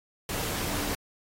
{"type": "tone in noise", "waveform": "sine", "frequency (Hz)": 293.7, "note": "D4", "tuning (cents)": 0, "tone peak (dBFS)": -37, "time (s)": [0.67, 0.91], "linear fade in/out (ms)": 2, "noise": "pink", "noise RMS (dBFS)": -32, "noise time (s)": [0.29, 0.95], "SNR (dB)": -8, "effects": ["AAC 48 kbps"]}